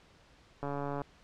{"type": "click train", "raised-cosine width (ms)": 1, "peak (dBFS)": -23, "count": 56, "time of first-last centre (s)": [0.63, 1.017], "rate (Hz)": 142, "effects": ["pink hiss -61 dBFS RMS until 1.23 s", "low-pass 5000 Hz 12 dB/octave"]}